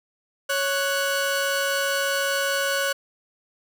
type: tone pair together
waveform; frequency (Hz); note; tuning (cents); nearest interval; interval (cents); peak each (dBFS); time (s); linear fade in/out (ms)
sawtooth; 555 / 1481.7; C#5 / F#6; +2 / +2; octave + perfect fourth; 1700; -21; 0.49-2.93; 10
effects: none